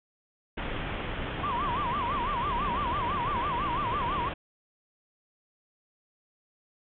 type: low-pass noise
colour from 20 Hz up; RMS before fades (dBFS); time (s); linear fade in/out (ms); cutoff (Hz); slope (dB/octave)
pink; -34; 0.57-4.34; 10; 3400; 96
type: tone with vibrato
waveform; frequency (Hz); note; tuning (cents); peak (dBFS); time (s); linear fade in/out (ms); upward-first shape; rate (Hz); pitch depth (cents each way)
sine; 1059; C6; +21; -28; 1.43-4.29; 5; sine; 6; 210
effects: none